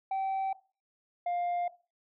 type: tone pair in turn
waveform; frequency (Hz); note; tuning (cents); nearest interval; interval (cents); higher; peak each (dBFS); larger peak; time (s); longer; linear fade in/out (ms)
sine; 772 / 702.7; G5 / F5; -27 / +10; major second; 163; first; -26; neither; 0.11-0.53 / 1.26-1.68; neither; 5
effects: noise-tail reverb RT60 0.3 s tail -17 dB re dry + tanh soft clip ceiling -28 dBFS